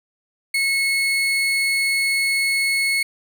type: tone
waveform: 35% pulse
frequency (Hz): 2188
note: C#7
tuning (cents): -23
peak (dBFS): -16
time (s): 0.54-3.03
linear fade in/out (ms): 5
effects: none